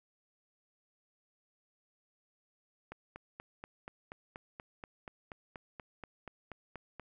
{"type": "click train", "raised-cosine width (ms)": 0.5, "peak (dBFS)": -29, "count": 18, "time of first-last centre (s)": [2.92, 6.997], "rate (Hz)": 4.17, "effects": []}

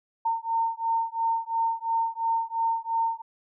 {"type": "beating tone pair", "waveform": "sine", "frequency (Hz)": [910, 912.9], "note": ["A#5", "A#5"], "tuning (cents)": [-42, -36], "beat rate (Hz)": 2.9, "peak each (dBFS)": -27, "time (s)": [0.25, 3.22], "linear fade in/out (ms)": 10, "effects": []}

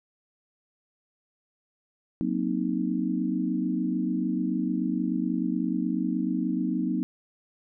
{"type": "chord", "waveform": "sine", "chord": "C half-diminished seventh", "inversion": "second", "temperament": "equal with one note detuned", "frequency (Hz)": [185, 234.8, 261.6, 311.1], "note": ["Gb3", "Bb3", "C4", "Eb4"], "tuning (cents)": [0, 13, 0, 0], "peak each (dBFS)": -30, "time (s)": [2.21, 7.03], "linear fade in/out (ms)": 0, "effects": []}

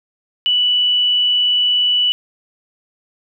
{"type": "tone", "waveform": "sine", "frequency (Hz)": 2961, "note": "F#7", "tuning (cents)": 1, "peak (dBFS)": -12, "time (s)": [0.46, 2.12], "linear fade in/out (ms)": 0, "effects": []}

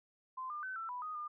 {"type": "tone with pitch steps", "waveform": "sine", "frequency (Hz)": [1034, 1202, 1523, 1335, 989, 1245, 1207], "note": ["C6", "D6", "F#6", "E6", "B5", "D#6", "D6"], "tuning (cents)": [-21, 40, 50, 22, 2, 1, 47], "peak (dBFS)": -39, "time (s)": [0.37, 1.28], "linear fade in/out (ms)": 10, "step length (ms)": 130, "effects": []}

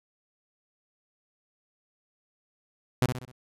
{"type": "tone with echo", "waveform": "sawtooth", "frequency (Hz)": 126.3, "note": "B2", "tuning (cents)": 39, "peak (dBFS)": -16, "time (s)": [3.02, 3.06], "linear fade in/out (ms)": 0, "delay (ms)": 64, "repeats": 4, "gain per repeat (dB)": -7, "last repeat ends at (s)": 3.316, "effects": ["resampled to 32000 Hz"]}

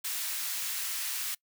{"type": "high-pass noise", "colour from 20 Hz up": "white", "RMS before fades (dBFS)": -34, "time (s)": [0.04, 1.35], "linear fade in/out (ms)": 10, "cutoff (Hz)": 1400, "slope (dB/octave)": 12, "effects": ["noise-tail reverb RT60 0.1 s tail -24 dB re dry"]}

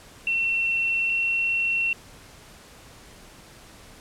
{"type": "tone pair in turn", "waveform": "sine", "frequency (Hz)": [2709, 2719], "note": ["E7", "F7"], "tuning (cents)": [47, -47], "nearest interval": "unison", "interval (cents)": 6, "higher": "second", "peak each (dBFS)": -21, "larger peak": "neither", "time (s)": [[0.27, 1.1], [1.1, 1.93]], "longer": "neither", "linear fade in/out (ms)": 2, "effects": ["pink hiss -48 dBFS RMS until 4 s", "low-pass 11000 Hz 12 dB/octave"]}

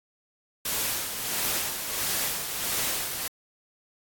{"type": "noise with tremolo", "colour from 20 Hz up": "white", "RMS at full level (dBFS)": -27, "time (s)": [0.65, 3.28], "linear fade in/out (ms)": 5, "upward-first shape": "sine", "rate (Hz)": 1.5, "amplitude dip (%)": 50, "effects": ["AAC 64 kbps"]}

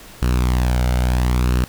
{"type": "tone with flanger", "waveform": "sawtooth", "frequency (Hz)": 61.74, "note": "B1", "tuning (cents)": 0, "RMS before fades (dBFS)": -17, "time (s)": [0.22, 1.64], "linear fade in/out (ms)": 0, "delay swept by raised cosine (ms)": [0.71, 1.39], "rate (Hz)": 0.73, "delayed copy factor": 0.55, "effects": ["pink hiss -41 dBFS RMS until 1.68 s"]}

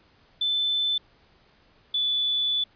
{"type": "tone pair in turn", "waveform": "sine", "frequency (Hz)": [3520, 3470], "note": ["A7", "A7"], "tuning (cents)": [0, -25], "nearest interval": "unison", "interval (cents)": 25, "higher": "first", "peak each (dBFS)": -22, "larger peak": "neither", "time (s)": [[0.41, 0.98], [1.94, 2.64]], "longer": "second", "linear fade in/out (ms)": 5, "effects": ["pink hiss -60 dBFS RMS until 2.75 s", "resampled to 11025 Hz"]}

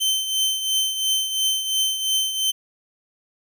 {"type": "tone with tremolo", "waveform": "sawtooth", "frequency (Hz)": 3090, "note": "G7", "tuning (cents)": -26, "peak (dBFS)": -14, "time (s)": [0, 2.52], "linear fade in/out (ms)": 20, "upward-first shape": "triangle", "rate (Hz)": 2.9, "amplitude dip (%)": 65, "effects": []}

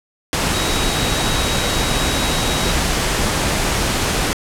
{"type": "tone in noise", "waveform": "sine", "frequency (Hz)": 3823, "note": "A#7", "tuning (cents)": 43, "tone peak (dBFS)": -26, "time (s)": [0.54, 2.72], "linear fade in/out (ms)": 0, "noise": "pink", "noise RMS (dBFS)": -18, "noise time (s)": [0.33, 4.33], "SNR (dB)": -11, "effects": ["low-pass 10000 Hz 12 dB/octave"]}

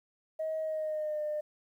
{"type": "tone with pitch glide", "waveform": "sine", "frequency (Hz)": [633, 603], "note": ["D#5", "D5"], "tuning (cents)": [30, 46], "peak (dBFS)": -30, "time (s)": [0.39, 1.41], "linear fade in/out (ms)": 10, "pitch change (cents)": -84, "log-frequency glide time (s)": [0.6, 1.22], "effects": ["tanh soft clip ceiling -27 dBFS", "11-bit"]}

